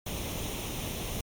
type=noise with comb filter; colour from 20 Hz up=pink; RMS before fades=-35 dBFS; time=0.06-1.21 s; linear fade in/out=5 ms; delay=0.32 ms; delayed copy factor=+0.6; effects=MP3 96 kbps